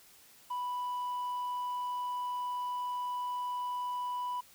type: tone with hard clipping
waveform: triangle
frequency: 987.8 Hz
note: B5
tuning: in tune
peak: -32 dBFS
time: 0.5-4.41 s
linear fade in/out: 10 ms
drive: 1 dB
effects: white hiss -59 dBFS RMS until 4.54 s